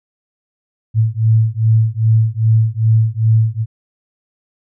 sine beating tone pair, 110 / 112.5 Hz, A2 / A2, 0 / +39 cents, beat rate 2.5 Hz, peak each -13 dBFS, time 0.94-3.66 s, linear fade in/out 50 ms, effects none

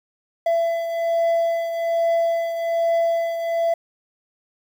triangle beating tone pair, 670 / 671.2 Hz, E5 / E5, +28 / +31 cents, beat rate 1.2 Hz, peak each -17 / -25 dBFS, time 0.46-3.74 s, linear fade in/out 5 ms, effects 8-bit

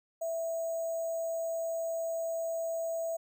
sine tone with sample-and-hold, 659.3 Hz, E5, in tune, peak -31 dBFS, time 0.21-3.17 s, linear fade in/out 10 ms, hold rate 7350 Hz, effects none

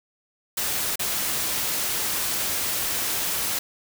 white noise with dropouts, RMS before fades -26 dBFS, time 0.57-3.59 s, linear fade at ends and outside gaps 5 ms, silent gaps 0.958-0.993 s, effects none

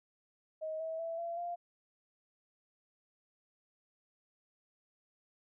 sine tone with pitch steps, 630 / 645.8 / 662.1 / 678.7 / 695.8 Hz, D#5 / E5 / E5 / F5 / F5, +21 / -36 / +7 / -50 / -7 cents, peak -36 dBFS, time 0.61-1.56 s, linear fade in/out 20 ms, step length 190 ms, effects none

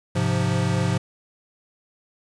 square chord, F minor, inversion first, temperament equal, 103.83 / 130.81 / 174.61 Hz, Ab2 / C3 / F3, 0 / 0 / 0 cents, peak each -25 dBFS, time 0.15-0.98 s, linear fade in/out 10 ms, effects resampled to 22050 Hz + 8-bit

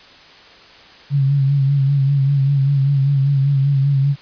sine tone with vibrato, 138.59 Hz, C#3, in tune, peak -12 dBFS, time 1.1-4.16 s, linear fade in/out 50 ms, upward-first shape sine, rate 5.1 Hz, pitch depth 47 cents each way, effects white hiss -43 dBFS RMS until 4.21 s + resampled to 11025 Hz

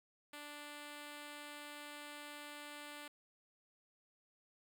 5% pulse tone, 293.7 Hz, D4, in tune, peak -37 dBFS, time 0.33-3.08 s, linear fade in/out 5 ms, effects none

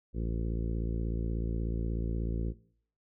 harmonic tone, 56.5 Hz, A1, 47 cents sharp, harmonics 1 / 2 / 3 / 4 / 5 / 6 / 7 / 8 / 9, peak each -32 / -38 / -40 / -41 / -46 / -44 / -48 / -49 / -53 dBFS, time 0.13-2.54 s, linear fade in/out 50 ms, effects noise-tail reverb RT60 0.6 s tail -19 dB re dry

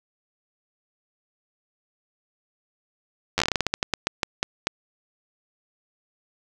slowing click train, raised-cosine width 0.2 ms, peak -4 dBFS, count 18, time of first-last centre 3.38-4.67 s, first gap 10 ms, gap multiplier 1.22, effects none

